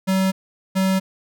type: tone pair in turn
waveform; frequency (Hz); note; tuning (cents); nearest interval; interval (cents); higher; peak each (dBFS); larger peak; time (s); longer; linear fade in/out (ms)
square; 190.1 / 190.1; F#3 / F#3; +47 / +47; unison; 0; neither; -17; neither; 0.07-0.32 / 0.75-1; neither; 20
effects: none